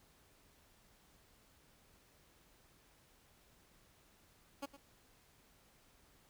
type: tone with echo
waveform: 15% pulse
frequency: 279.9 Hz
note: C#4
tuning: 17 cents sharp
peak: -34 dBFS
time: 4.62-4.66 s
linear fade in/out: 10 ms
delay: 110 ms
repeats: 1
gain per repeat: -14 dB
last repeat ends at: 4.77 s
effects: pink hiss -68 dBFS RMS until 6.29 s